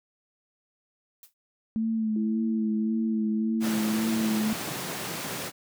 blue noise with exponential decay, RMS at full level -44 dBFS, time 1.23-1.34 s, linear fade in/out 2 ms, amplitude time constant 23 ms
sine tone with vibrato, 220 Hz, A3, in tune, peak -24 dBFS, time 1.76-4.53 s, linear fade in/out 0 ms, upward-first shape sine, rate 1.8 Hz, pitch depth 38 cents each way
sine tone, 329.6 Hz, E4, in tune, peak -33 dBFS, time 2.16-4.41 s, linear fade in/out 2 ms
pink high-pass noise, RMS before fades -34 dBFS, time 3.6-5.52 s, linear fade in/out 50 ms, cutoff 130 Hz, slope 24 dB/octave
effects none

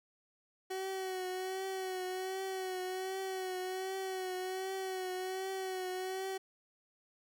30% pulse tone with vibrato, 375.3 Hz, F#4, 25 cents sharp, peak -34 dBFS, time 0.7-6.38 s, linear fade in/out 10 ms, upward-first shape triangle, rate 1.3 Hz, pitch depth 41 cents each way, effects none

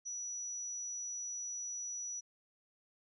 sine tone, 5880 Hz, F#8, 12 cents flat, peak -39 dBFS, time 0.05-2.21 s, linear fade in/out 20 ms, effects none

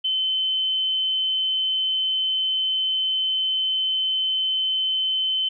sine tone, 3063 Hz, G7, 41 cents flat, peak -20 dBFS, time 0.04-5.49 s, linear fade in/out 10 ms, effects none

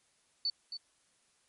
sine tone with echo, 4490 Hz, C#8, 21 cents sharp, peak -29 dBFS, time 0.45-0.5 s, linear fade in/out 2 ms, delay 270 ms, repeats 1, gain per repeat -9 dB, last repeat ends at 0.77 s, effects white hiss -71 dBFS RMS until 1.48 s + MP3 48 kbps

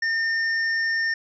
triangle tone with tanh clipping, 1815 Hz, A#6, 47 cents flat, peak -23 dBFS, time 0.02-1.14 s, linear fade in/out 5 ms, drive 16 dB, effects resampled to 16000 Hz

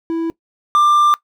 triangle tone pair in turn, 329.6 / 1187.9 Hz, E4 / D6, 0 / +19 cents, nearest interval octave + minor seventh, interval 2219 cents, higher second, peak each -15 / -7 dBFS, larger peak second, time 0.1-0.3 / 0.75-1.14 s, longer second, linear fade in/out 0 ms, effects noise-tail reverb RT60 0.1 s tail -20 dB re dry

